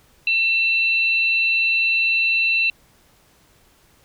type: tone pair together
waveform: sine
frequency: 2690 / 3998 Hz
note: E7 / B7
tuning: +34 / +20 cents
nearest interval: perfect fifth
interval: 686 cents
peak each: -16 / -27 dBFS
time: 0.27-2.7 s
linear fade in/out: 2 ms
effects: pink hiss -56 dBFS RMS until 4.04 s